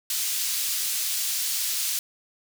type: high-pass noise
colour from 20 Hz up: pink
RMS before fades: -27 dBFS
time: 0.1-1.99 s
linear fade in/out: 2 ms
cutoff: 4300 Hz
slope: 12 dB/octave
effects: none